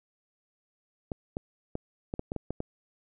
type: clicks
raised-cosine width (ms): 2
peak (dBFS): -19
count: 9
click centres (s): 1.118 / 1.369 / 1.754 / 2.139 / 2.194 / 2.319 / 2.363 / 2.506 / 2.604
effects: none